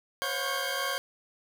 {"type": "tone cluster", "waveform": "20% pulse", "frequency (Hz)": [507, 548, 715, 1099, 1582], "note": ["B4", "C#5", "F5", "C#6", "G6"], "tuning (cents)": [45, -20, 41, -15, 15], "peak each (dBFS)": [-35, -30, -34, -33, -28], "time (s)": [0.22, 0.98], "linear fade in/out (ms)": 0, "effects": []}